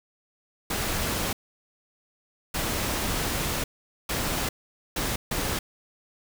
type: noise bursts at uneven times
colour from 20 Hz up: pink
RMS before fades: -28 dBFS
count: 5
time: 0.7-1.33 / 2.54-3.64 / 4.09-4.49 / 4.96-5.16 / 5.31-5.59 s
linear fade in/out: 5 ms
effects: none